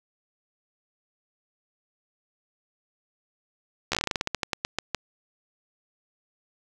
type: slowing click train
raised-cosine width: 0.2 ms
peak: -8 dBFS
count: 18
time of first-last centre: 3.92-4.947 s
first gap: 13 ms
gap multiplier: 1.17
effects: none